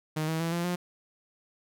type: tone with pitch steps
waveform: sawtooth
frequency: 155.56 / 160.77 / 166.15 / 171.71 / 177.46 Hz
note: D#3 / E3 / E3 / F3 / F3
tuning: 0 / -43 / +14 / -29 / +28 cents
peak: -24 dBFS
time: 0.16-0.76 s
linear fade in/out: 10 ms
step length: 120 ms
effects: none